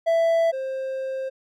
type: tone pair in turn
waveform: triangle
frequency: 663 / 529.3 Hz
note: E5 / C5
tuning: +10 / +20 cents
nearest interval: major third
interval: 390 cents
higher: first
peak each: -15 / -24 dBFS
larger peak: first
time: 0.06-0.52 / 0.52-1.3 s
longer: second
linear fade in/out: 20 ms
effects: none